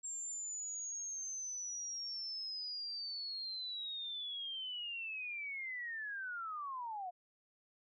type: linear sweep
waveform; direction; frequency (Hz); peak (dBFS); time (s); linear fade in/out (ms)
sine; down; 7459 to 698.5; -40; 0.03-7.11; 20
effects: none